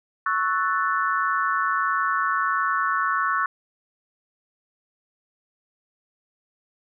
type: chord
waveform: sine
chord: F# minor seventh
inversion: second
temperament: equal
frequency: 1108.7 / 1318.5 / 1480 / 1760 Hz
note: C#6 / E6 / F#6 / A6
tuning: 0 / 0 / 0 / 0 cents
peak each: -24 / -26 / -26 / -30 dBFS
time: 0.26-3.46 s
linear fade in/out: 2 ms
effects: none